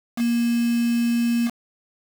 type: tone with quantisation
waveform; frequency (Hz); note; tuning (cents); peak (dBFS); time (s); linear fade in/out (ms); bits
sine; 235.5; A#3; +18; -18; 0.16-1.51; 50; 5
effects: none